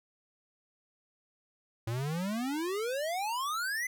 square exponential sweep, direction up, 110 to 2068 Hz, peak -32 dBFS, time 1.87-3.87 s, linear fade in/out 5 ms, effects none

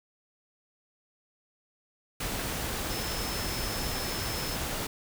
sine tone in noise, 5240 Hz, E8, 11 cents flat, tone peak -39 dBFS, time 2.9-4.56 s, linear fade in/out 5 ms, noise pink, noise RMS -33 dBFS, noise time 2.2-4.87 s, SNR -9 dB, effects none

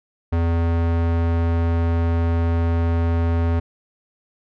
square tone with low-pass filter, 83.9 Hz, E2, 31 cents sharp, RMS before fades -19 dBFS, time 0.32-3.6 s, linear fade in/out 10 ms, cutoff 1900 Hz, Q 0.52, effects none

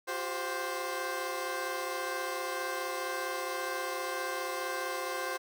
15% pulse chord, F suspended second, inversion none, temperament equal with one note detuned, 357 / 392 / 523.3 Hz, F4 / G4 / C5, +38 / 0 / 0 cents, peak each -33 / -34 / -29 dBFS, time 0.07-5.38 s, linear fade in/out 20 ms, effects none

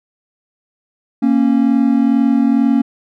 triangle tone pair together, 232.9 / 275.1 Hz, A#3 / C#4, -1 / -13 cents, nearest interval minor third, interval 288 cents, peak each -11 dBFS, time 1.22-2.82 s, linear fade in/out 10 ms, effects none

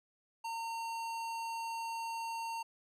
sine tone with hard clipping, 914 Hz, A#5, 34 cents flat, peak -39 dBFS, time 0.44-2.63 s, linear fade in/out 10 ms, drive 17 dB, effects none

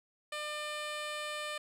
10% pulse tone with low-pass filter, 600 Hz, D5, 37 cents sharp, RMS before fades -39 dBFS, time 0.32-1.58 s, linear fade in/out 5 ms, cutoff 10000 Hz, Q 0.73, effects none

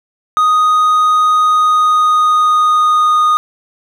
triangle tone with pitch glide, 1245 to 1232.8 Hz, D#6 to D#6, +1 to -16 cents, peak -6 dBFS, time 0.37-3.37 s, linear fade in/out 0 ms, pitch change -17 cents, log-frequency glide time 1.4-3.26 s, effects none

